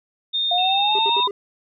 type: tone with pitch glide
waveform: sine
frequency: 3655 to 3678 Hz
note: A#7 to A#7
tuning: -35 to -24 cents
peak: -19 dBFS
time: 0.33-1.28 s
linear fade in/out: 20 ms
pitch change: +11 cents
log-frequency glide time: 0.53-0.91 s
type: exponential sweep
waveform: sine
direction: up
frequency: 698.5 to 1011 Hz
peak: -19 dBFS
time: 0.51-1.28 s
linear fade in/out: 5 ms
type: tone with vibrato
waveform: sine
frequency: 2671 Hz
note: E7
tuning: 22 cents sharp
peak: -29 dBFS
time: 0.58-1.23 s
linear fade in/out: 2 ms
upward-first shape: sine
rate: 15 Hz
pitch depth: 28 cents each way
type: tone bursts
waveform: triangle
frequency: 403 Hz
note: G4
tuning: 48 cents sharp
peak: -23 dBFS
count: 4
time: 0.95-1.31 s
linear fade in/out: 2 ms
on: 39 ms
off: 68 ms
effects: none